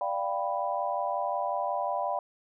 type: chord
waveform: sine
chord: G dominant seventh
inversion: second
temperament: equal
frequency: 587.3 / 698.5 / 784 / 987.8 Hz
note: D5 / F5 / G5 / B5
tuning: 0 / 0 / 0 / 0 cents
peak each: -33 dBFS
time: 0.01-2.19 s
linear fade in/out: 2 ms
effects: none